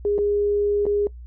sine tone with dropouts, 410.1 Hz, G#4, 22 cents flat, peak -18 dBFS, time 0.05-1.07 s, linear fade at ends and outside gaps 1 ms, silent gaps 0.181-0.187 / 0.855-0.865 s, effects noise-tail reverb RT60 0.1 s tail -21 dB re dry + added 60 Hz sine -36 dBFS peak until 1.26 s

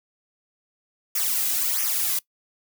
blue noise with flanger, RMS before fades -24 dBFS, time 1.15-2.19 s, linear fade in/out 5 ms, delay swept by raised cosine 0.24 to 2.24 ms, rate 1.5 Hz, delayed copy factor -0.8, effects noise-tail reverb RT60 0.1 s tail -21 dB re dry

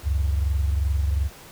sine tone pair together, 69.8 / 92.5 Hz, C#2 / F#2, +13 / 0 cents, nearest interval perfect fourth, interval 487 cents, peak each -20 / -28 dBFS, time 0.03-1.3 s, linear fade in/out 50 ms, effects pink hiss -45 dBFS RMS until 1.51 s

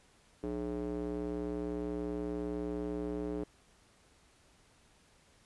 square tone with band-pass filter, 60.1 Hz, B1, 46 cents flat, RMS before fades -37 dBFS, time 0.43-3.44 s, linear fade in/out 5 ms, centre 370 Hz, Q 2.9, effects pink hiss -65 dBFS RMS until 5.45 s + resampled to 24000 Hz

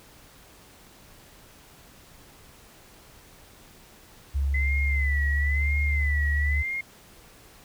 sine tone with pitch glide, 69.3 to 72.62 Hz, C#2 to D2, 0 to -19 cents, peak -22 dBFS, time 4.34-6.63 s, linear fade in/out 20 ms, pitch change +81 cents, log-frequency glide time 4.71-5.89 s
sine tone with vibrato, 2022 Hz, B6, 40 cents sharp, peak -27 dBFS, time 4.54-6.81 s, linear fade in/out 5 ms, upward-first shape sine, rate 1 Hz, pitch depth 96 cents each way
effects pink hiss -52 dBFS RMS until 7.64 s

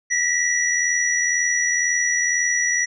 sine tone cluster, 1906 / 1988 / 5850 Hz, A#6 / B6 / F#8, +38 / +11 / -21 cents, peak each -22 / -24 / -21 dBFS, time 0.1-2.86 s, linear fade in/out 20 ms, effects none

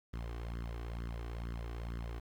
sawtooth tone with flanger, 57.8 Hz, A#1, 14 cents flat, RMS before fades -41 dBFS, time 0.13-2.2 s, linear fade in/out 10 ms, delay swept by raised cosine 0.6 to 2.7 ms, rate 2.2 Hz, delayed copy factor +0.7, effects low-pass 4000 Hz 12 dB/octave + 10-bit

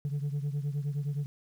sine beating tone pair, 141.9 / 151.5 Hz, C#3 / D#3, +41 / -46 cents, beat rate 9.6 Hz, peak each -29 / -33 dBFS, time 0.05-1.26 s, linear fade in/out 0 ms, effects tanh soft clip ceiling -27 dBFS + 10-bit

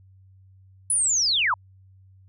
sine linear sweep, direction down, 10210 to 880 Hz, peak -19 dBFS, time 0.9-1.54 s, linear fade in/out 2 ms, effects added 95 Hz sine -50 dBFS peak until 2.28 s

